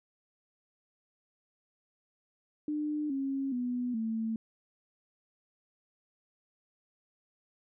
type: tone with pitch steps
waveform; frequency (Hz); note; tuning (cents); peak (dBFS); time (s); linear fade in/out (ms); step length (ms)
sine; 300 / 271.9 / 246.5 / 223.5; D4 / C#4 / B3 / A3; +37 / -33 / -3 / +27; -30; 2.68-4.36; 2; 420
effects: none